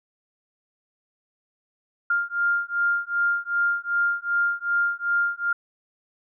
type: beating tone pair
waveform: sine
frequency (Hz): 1400 / 1402.6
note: F6 / F6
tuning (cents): +4 / +7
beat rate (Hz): 2.6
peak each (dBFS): -24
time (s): 2.1-5.53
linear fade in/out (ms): 5
effects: none